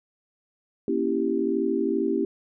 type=chord; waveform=sine; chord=A# diminished seventh; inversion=none; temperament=equal with one note detuned; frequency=236.5 / 277.2 / 329.6 / 392 Hz; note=A#3 / C#4 / E4 / G4; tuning=+25 / 0 / 0 / 0 cents; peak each=-29 / -28 / -27 / -26 dBFS; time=0.88-2.25 s; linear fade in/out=2 ms; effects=none